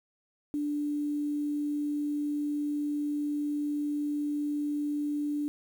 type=tone with quantisation; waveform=sine; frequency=293.7 Hz; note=D4; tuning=in tune; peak=-28 dBFS; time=0.54-5.48 s; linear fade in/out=0 ms; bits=9; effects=none